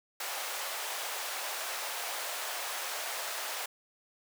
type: high-pass noise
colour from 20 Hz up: pink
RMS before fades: -37 dBFS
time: 0.2-3.66 s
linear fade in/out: 5 ms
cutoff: 590 Hz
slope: 24 dB/octave
effects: none